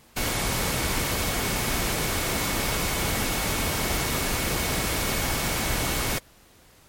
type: tone in noise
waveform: sine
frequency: 2211 Hz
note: C#7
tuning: 5 cents flat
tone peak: -37 dBFS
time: 0.16-6.19 s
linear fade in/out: 10 ms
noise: pink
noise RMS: -26 dBFS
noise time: 0.16-6.19 s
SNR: -14 dB
effects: pink hiss -55 dBFS RMS until 6.88 s + MP3 64 kbps